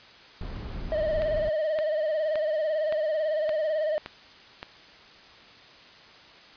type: noise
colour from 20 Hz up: brown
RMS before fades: -35 dBFS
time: 0.41-1.49 s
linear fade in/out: 2 ms
type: tone with vibrato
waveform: triangle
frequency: 619 Hz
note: D#5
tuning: 9 cents flat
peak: -22 dBFS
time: 0.92-3.98 s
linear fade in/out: 0 ms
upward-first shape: sine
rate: 18 Hz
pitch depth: 66 cents each way
type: click train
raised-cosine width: 0.3 ms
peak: -19 dBFS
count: 7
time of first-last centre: 1.22-4.629 s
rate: 1.76 Hz
effects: white hiss -50 dBFS RMS until 6.56 s + resampled to 11025 Hz